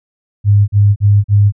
sine tone bursts, 102.2 Hz, G#2, 27 cents flat, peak -5 dBFS, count 4, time 0.44-1.523 s, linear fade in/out 50 ms, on 240 ms, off 41 ms, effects none

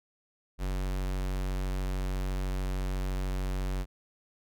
square tone, 46.9 Hz, F#1, 24 cents sharp, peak -30 dBFS, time 0.58-3.86 s, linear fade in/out 50 ms, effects none

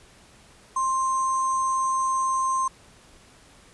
sine tone with sample-and-hold, 1053 Hz, C6, 11 cents sharp, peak -21 dBFS, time 0.76-2.68 s, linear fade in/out 5 ms, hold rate 7350 Hz, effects pink hiss -53 dBFS RMS until 3.73 s + resampled to 24000 Hz

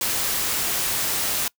white noise, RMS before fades -24 dBFS, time 0.01-1.48 s, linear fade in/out 2 ms, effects noise-tail reverb RT60 0.1 s tail -24 dB re dry

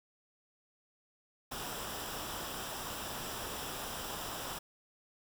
pink noise with comb filter, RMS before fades -41 dBFS, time 1.51-4.59 s, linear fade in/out 10 ms, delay 0.46 ms, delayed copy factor -0.55, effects none

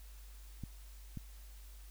clicks, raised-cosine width 5 ms, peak -29 dBFS, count 2, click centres 0.637 / 1.173 s, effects added 50 Hz sine -50 dBFS peak until 1.9 s + white hiss -62 dBFS RMS until 1.9 s

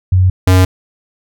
sine / square tone pair in turn, 92.5 / 92.5 Hz, F#2 / F#2, 0 / 0 cents, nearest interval unison, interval 0 cents, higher neither, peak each -6 dBFS, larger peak neither, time 0.12-0.3 / 0.47-0.65 s, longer neither, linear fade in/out 5 ms, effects none

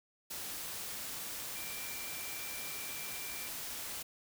sine tone in noise, 2355 Hz, D7, 4 cents sharp, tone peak -48 dBFS, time 1.55-3.49 s, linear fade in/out 10 ms, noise white, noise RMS -42 dBFS, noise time 0.3-4.03 s, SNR -9 dB, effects none

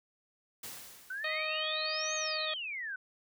white noise with exponential decay, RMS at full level -42 dBFS, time 0.63-1.78 s, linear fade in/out 5 ms, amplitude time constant 250 ms
sine exponential two-way sweep, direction up then down, 1480 to 6645 to 1480 Hz, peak -36 dBFS, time 1.1-2.96 s, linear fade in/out 5 ms, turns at 2.15 s
harmonic tone, 622.3 Hz, D#5, in tune, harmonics 1 / 2 / 3 / 4 / 5 / 6 / 7, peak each -39 / -41 / -41 / -39 / -46 / -42 / -44 dBFS, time 1.24-2.54 s, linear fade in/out 5 ms
effects none

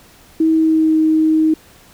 sine tone with pitch glide, 320.6 to 314.9 Hz, E4 to D#4, -48 to +21 cents, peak -10 dBFS, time 0.4-1.54 s, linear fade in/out 5 ms, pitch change -31 cents, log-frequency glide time 0.51-0.97 s, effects pink hiss -46 dBFS RMS until 1.93 s

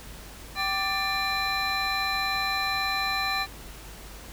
triangle tone cluster, 775 / 1171 / 1776 / 2383 / 4050 Hz, G5 / D6 / A6 / D7 / B7, -20 / -5 / +16 / +25 / +43 cents, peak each -30 dBFS, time 0.55-3.47 s, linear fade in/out 50 ms, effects added 50 Hz sine -45 dBFS peak until 4.32 s + pink hiss -45 dBFS RMS until 4.32 s

